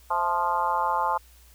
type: harmonic tone with a mistuned harmonic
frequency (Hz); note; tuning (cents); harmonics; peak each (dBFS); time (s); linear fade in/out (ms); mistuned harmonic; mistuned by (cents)
174.61; F3; 0; 3 / 4 / 5 / 6 / 7 / 8; -35 / -34 / -25 / -27 / -31 / -37; 0.1-1.18; 10; 4; -80
effects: added 60 Hz sine -52 dBFS peak until 1.54 s + white hiss -57 dBFS RMS until 1.54 s